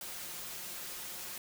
white noise with comb filter, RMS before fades -43 dBFS, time 0.01-1.38 s, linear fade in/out 2 ms, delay 5.6 ms, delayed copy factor +0.65, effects none

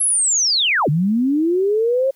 sine linear two-way sweep, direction down then up, 11175 to 140 to 547 Hz, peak -14 dBFS, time 0-2.11 s, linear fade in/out 10 ms, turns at 0.89 s, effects white hiss -59 dBFS RMS until 2.15 s

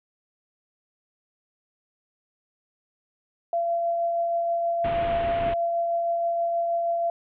sine tone with tremolo, 681 Hz, F5, 44 cents flat, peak -21 dBFS, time 3.53-7.1 s, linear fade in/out 2 ms, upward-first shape triangle, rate 6.3 Hz, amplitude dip 25%
pink low-pass noise, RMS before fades -33 dBFS, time 4.84-5.54 s, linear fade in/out 5 ms, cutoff 3200 Hz, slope 48 dB/octave
effects none

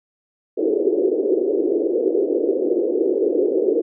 pink band-pass noise, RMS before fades -19 dBFS, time 0.57-3.82 s, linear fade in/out 20 ms, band 330 to 480 Hz, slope 48 dB/octave, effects none

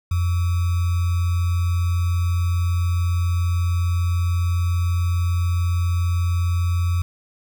sine tone with sample-and-hold, 87.31 Hz, F2, in tune, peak -17 dBFS, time 0.11-7.02 s, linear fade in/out 5 ms, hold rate 1225 Hz, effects none

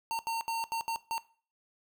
square tone bursts at uneven times, 912 Hz, A#5, 38 cents flat, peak -31 dBFS, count 6, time 0.11-0.19 / 0.27-0.41 / 0.48-0.64 / 0.72-0.81 / 0.88-0.96 / 1.11-1.18 s, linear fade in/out 0 ms, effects noise-tail reverb RT60 0.4 s tail -18 dB re dry

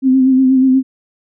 sine tone with vibrato, 261.6 Hz, C4, in tune, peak -7 dBFS, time 0.02-0.83 s, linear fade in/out 50 ms, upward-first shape sine, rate 8.3 Hz, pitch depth 34 cents each way, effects none

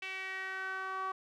sawtooth tone with band-pass filter sweep, 380.1 Hz, F#4, 47 cents sharp, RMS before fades -39 dBFS, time 0.02-1.12 s, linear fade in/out 5 ms, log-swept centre 2500 to 1100 Hz, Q 4.6, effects none

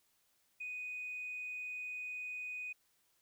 sine tone, 2489 Hz, D#7, in tune, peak -39 dBFS, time 0.6-2.73 s, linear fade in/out 10 ms, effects tanh soft clip ceiling -36 dBFS + white hiss -75 dBFS RMS until 3.21 s

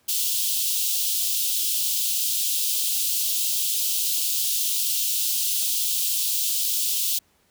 white high-pass noise, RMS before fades -24 dBFS, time 0.08-7.19 s, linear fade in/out 10 ms, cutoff 2900 Hz, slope 48 dB/octave, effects pink hiss -63 dBFS RMS until 7.5 s + high-pass 60 Hz 12 dB/octave

